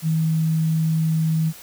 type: tone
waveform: sine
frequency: 160 Hz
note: D#3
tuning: 49 cents sharp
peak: -17 dBFS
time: 0.02-1.53 s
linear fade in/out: 50 ms
effects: white hiss -42 dBFS RMS until 1.62 s